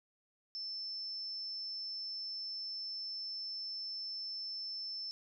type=tone; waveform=sine; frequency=5300 Hz; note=E8; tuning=9 cents sharp; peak=-39 dBFS; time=0.55-5.11 s; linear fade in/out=0 ms; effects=none